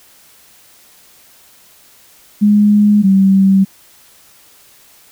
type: tone pair in turn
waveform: sine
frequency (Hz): 207.7 / 193.31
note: G#3 / G3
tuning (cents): 0 / -24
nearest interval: minor second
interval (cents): 124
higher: first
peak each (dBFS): -6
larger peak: neither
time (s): 2.41-3.03 / 3.03-3.65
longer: neither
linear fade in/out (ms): 20
effects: white hiss -46 dBFS RMS until 5.11 s